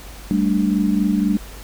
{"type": "chord", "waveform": "sine", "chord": "G suspended second", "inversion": "none", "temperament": "equal", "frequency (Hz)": [196, 220, 293.7], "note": ["G3", "A3", "D4"], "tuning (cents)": [0, 0, 0], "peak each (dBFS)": [-18, -20, -21], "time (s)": [0.31, 1.37], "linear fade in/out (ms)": 0, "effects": ["added 50 Hz sine -36 dBFS peak until 1.63 s", "pink hiss -40 dBFS RMS until 1.63 s"]}